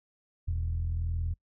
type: tone with low-pass filter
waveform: sawtooth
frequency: 41.2 Hz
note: E1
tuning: in tune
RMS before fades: -31 dBFS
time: 0.47-1.34 s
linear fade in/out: 10 ms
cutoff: 96 Hz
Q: 9.8
effects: noise-tail reverb RT60 0.1 s tail -24 dB re dry